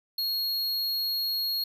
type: tone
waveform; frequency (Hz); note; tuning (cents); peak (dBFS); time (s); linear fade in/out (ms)
square; 4299; C8; +46; -27; 0.18-1.64; 5
effects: none